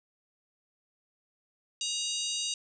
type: harmonic tone with a mistuned harmonic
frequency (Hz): 946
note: A#5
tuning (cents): +25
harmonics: 3 / 4 / 5 / 6 / 7 / 8 / 9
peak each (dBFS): -36 / -36 / -38 / -37 / -41 / -43 / -43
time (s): 1.81-2.54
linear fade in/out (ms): 2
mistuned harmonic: 6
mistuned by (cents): +87
effects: none